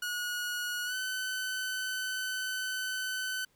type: tone with pitch glide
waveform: sawtooth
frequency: 1453 to 1515.6 Hz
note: F#6 to F#6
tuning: -32 to +41 cents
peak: -29 dBFS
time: 0.02-3.45 s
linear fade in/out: 5 ms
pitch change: +73 cents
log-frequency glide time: 0.85-0.95 s
effects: pink hiss -70 dBFS RMS until 3.55 s